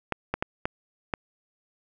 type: clicks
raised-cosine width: 0.5 ms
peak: -11 dBFS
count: 5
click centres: 0.123 / 0.34 / 0.425 / 0.655 / 1.138 s
effects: none